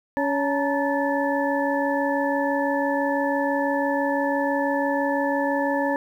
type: tone cluster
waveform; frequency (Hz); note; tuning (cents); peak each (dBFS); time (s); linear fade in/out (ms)
sine; 280.8 / 560 / 870 / 936 / 1744; C#4 / C#5 / A5 / A#5 / A6; +22 / +18 / -20 / +7 / -16; -25 / -25 / -29 / -29 / -29; 0.17-5.96; 0
effects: 9-bit